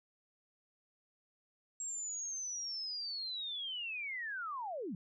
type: linear sweep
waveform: sine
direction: down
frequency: 7600 to 155.56 Hz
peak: -38 dBFS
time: 1.8-4.95 s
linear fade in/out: 2 ms
effects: none